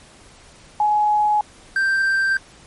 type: tone pair in turn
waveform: sine / triangle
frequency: 841 / 1570.3 Hz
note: G#5 / G6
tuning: +22 / +3 cents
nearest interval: major seventh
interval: 1081 cents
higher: second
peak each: -14 dBFS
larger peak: neither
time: 0.8-1.41 / 1.76-2.37 s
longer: neither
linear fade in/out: 2 ms
effects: pink hiss -47 dBFS RMS until 2.66 s + MP3 48 kbps